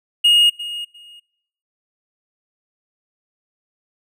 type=tone with echo; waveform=triangle; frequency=2863 Hz; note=F7; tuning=42 cents sharp; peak=-8 dBFS; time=0.24-0.5 s; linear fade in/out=10 ms; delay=350 ms; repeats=2; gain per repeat=-15 dB; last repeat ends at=1.2 s; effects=noise-tail reverb RT60 0.8 s tail -24 dB re dry